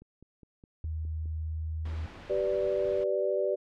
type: click train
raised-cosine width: 3 ms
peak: -39 dBFS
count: 7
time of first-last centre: 0.02-1.257 s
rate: 4.85 Hz
type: tone with pitch glide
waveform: sine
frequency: 79 to 79.5 Hz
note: D#2 to D#2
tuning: +27 to +38 cents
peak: -31 dBFS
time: 0.84-2.06 s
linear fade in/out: 0 ms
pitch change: +11 cents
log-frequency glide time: 1.3-1.86 s
type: noise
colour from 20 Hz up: pink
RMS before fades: -46 dBFS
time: 1.85-3.04 s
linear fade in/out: 5 ms
type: chord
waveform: sine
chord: G major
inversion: none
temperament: equal with one note detuned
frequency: 385.9 / 493.9 / 587.3 Hz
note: G4 / B4 / D5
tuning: -27 / 0 / 0 cents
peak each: -30 / -32 / -29 dBFS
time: 2.29-3.56 s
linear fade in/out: 20 ms
effects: low-pass 3000 Hz 12 dB/octave